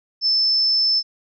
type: tone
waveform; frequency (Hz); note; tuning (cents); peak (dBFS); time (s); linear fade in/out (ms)
sine; 5274; E8; 0; -15; 0.21-1.03; 50
effects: none